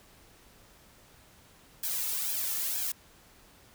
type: noise with flanger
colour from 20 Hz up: blue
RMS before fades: -32 dBFS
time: 1.83-2.92 s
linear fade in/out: 5 ms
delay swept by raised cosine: 1.2 to 2.3 ms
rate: 2.1 Hz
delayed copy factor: +0.85
effects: pink hiss -58 dBFS RMS until 3.74 s